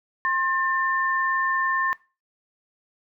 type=tone pair together; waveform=sine; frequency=1065 / 1791.1 Hz; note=C6 / A6; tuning=+30 / +30 cents; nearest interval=major sixth; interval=900 cents; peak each=-23 dBFS; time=0.25-1.93 s; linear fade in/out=0 ms; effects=noise-tail reverb RT60 0.3 s tail -21 dB re dry